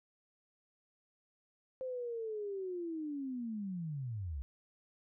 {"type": "linear sweep", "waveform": "sine", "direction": "down", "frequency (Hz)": [523, 62], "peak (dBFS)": -37, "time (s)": [1.81, 4.42], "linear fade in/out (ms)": 0, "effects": []}